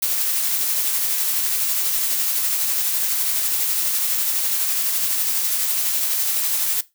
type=noise with tremolo; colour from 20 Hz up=blue; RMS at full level=-20 dBFS; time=0.02-6.81 s; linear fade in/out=5 ms; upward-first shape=sine; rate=12 Hz; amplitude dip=25%; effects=noise-tail reverb RT60 0.2 s tail -17 dB re dry